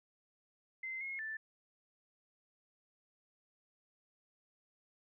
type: tone with pitch steps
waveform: sine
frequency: 2071 / 2160 / 1763 Hz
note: C7 / C#7 / A6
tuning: -18 / -45 / +3 cents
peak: -39 dBFS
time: 0.83-1.37 s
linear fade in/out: 5 ms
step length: 180 ms
effects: none